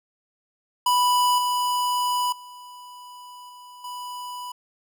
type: tone with level steps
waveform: square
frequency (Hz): 987.8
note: B5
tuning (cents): 0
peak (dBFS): -18 / -22 / -41 / -43 / -33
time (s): 0.86-4.52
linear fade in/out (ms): 5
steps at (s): 1.38 / 2.32 / 3.49 / 3.84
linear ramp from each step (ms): 5
effects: none